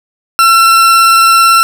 40% pulse tone with vibrato, 1350 Hz, E6, 41 cents sharp, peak -3 dBFS, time 0.39-1.63 s, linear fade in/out 0 ms, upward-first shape sine, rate 18 Hz, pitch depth 8 cents each way, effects none

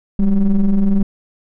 triangle ring-modulated tone, 94.1 Hz, F#2, 30 cents sharp, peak -5 dBFS, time 0.19-1.03 s, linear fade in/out 5 ms, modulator 105 Hz, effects none

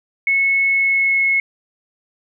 sine tone with pitch glide, 2195 to 2181 Hz, C#7 to C#7, -18 to -29 cents, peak -13 dBFS, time 0.27-1.4 s, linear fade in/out 2 ms, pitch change -11 cents, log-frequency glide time 0.69-1.24 s, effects none

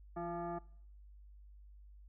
sine tone with frequency modulation, 169.5 Hz, E3, 49 cents sharp, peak -38 dBFS, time 0.16-0.59 s, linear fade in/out 10 ms, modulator 516 Hz, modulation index 1.7, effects noise-tail reverb RT60 0.6 s tail -21 dB re dry + added 50 Hz sine -54 dBFS peak until 2.08 s

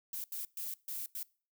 violet noise bursts at uneven times, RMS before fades -40 dBFS, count 5, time 0.13-0.24 / 0.32-0.45 / 0.57-0.74 / 0.88-1.06 / 1.15-1.23 s, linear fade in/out 2 ms, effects noise-tail reverb RT60 0.4 s tail -23 dB re dry

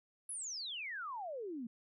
sine exponential sweep, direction down, 11175 to 220 Hz, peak -40 dBFS, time 0.29-1.67 s, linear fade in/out 5 ms, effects none

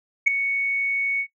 sine tone with ADSR envelope, 2222 Hz, C#7, 4 cents sharp, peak -9 dBFS, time 0.26-1.27 s, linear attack 16 ms, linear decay 7 ms, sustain -12 dB, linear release 71 ms, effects noise-tail reverb RT60 0.1 s tail -19 dB re dry + tanh soft clip ceiling -8 dBFS

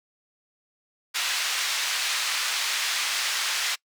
white band-pass noise, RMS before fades -27 dBFS, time 1.14-3.76 s, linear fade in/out 20 ms, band 1300 to 4900 Hz, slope 12 dB/octave, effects noise-tail reverb RT60 0.1 s tail -24 dB re dry

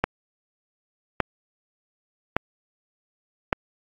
click train, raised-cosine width 0.5 ms, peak -4 dBFS, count 4, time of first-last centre 0.04-3.528 s, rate 0.86 Hz, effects AAC 48 kbps

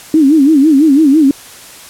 sine tone with vibrato, 293.7 Hz, D4, in tune, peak -4 dBFS, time 0.14-1.31 s, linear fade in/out 2 ms, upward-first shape sine, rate 6 Hz, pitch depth 170 cents each way, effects white hiss -34 dBFS RMS until 1.89 s + low-pass 12000 Hz 12 dB/octave

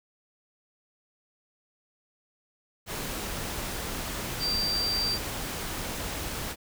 sine tone in noise, 4699 Hz, D8, in tune, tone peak -26 dBFS, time 4.39-5.19 s, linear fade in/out 50 ms, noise pink, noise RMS -34 dBFS, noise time 2.86-6.56 s, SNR +5 dB, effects none

